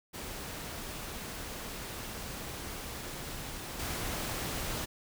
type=noise with level steps; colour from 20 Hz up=pink; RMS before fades=-41 / -36 dBFS; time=0.13-4.86 s; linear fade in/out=20 ms; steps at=3.79 s; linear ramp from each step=10 ms; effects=none